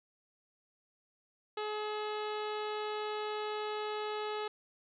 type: harmonic tone with a mistuned harmonic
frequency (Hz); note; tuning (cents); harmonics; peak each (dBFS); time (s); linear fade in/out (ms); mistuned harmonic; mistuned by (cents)
424.1; G#4; +36; 1 / 2 / 3 / 4 / 5 / 6 / 7 / 8 / 9 / 10; -37 / -41 / -43 / -50 / -51 / -51 / -51 / -52 / -54 / -57; 1.57-4.48; 5; 6; +36
effects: none